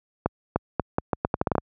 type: accelerating click train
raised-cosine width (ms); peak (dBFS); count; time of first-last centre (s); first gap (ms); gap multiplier
1; -7; 12; 0.26-1.582; 300; 0.79
effects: high-pass 60 Hz 12 dB/octave